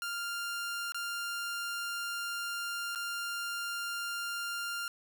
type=tone with dropouts; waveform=sawtooth; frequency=1396.9 Hz; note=F6; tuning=in tune; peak=-31 dBFS; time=0.02-4.88 s; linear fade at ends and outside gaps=1 ms; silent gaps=0.921-0.945 / 2.95-2.957 s; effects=none